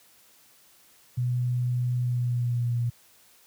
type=tone with pitch glide; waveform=sine; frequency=123.47 to 119.33 Hz; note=B2 to A#2; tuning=0 to +41 cents; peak=-23 dBFS; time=1.17-2.9 s; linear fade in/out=10 ms; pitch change=-59 cents; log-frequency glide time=2-2.78 s; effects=white hiss -58 dBFS RMS until 3.46 s + high-pass 60 Hz 12 dB/octave